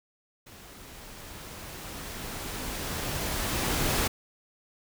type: noise with level ramp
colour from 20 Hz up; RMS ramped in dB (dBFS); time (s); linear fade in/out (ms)
pink; -49 to -26; 0.46-4.08; 10
effects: none